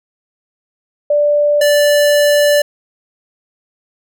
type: tone pair in turn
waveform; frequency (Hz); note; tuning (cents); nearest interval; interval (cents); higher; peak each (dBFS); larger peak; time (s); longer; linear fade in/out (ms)
sine / square; 587.3 / 584.8; D5 / D5; 0 / -7; unison; 7; first; -9; neither; 1.1-1.61 / 1.61-2.62; second; 5
effects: none